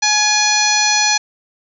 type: harmonic tone with a mistuned harmonic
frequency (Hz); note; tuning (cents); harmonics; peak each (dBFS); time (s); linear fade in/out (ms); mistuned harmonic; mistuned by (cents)
844; G#5; +28; 1 / 2 / 3 / 4 / 5 / 6 / 7 / 8; -19 / -21 / -20 / -26 / -18 / -25 / -17 / -27; 0.02-1.18; 10; 3; -55
effects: none